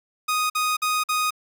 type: tone bursts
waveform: sawtooth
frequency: 1244.5 Hz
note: D#6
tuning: in tune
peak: -17 dBFS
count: 4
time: 0.28-1.307 s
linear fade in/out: 10 ms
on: 220 ms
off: 49 ms
effects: none